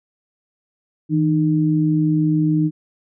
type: tone pair together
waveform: sine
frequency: 159.83 / 306.1 Hz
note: D#3 / D#4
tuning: +47 / -28 cents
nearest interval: major seventh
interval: 1125 cents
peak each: -17 dBFS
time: 1.09-2.71 s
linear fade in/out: 50 ms
effects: none